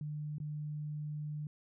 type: tone with dropouts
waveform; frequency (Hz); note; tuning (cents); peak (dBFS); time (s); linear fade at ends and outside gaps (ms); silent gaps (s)
sine; 150; D3; +37; -37; 0.01-1.47; 2; 0.383-0.401
effects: none